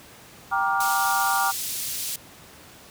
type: chord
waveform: sine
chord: G minor seventh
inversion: none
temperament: just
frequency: 784 / 940.8 / 1176 / 1411.2 Hz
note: G5 / Bb5 / D6 / F6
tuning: 0 / +16 / +2 / +18 cents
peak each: -25 / -27 / -26 / -26 dBFS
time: 0.51-1.52 s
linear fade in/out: 20 ms
type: band-pass noise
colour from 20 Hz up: white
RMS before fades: -30 dBFS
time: 0.8-2.16 s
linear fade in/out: 5 ms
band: 3400 to 16000 Hz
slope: 12 dB/octave
effects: pink hiss -47 dBFS RMS until 2.9 s + high-pass 80 Hz 12 dB/octave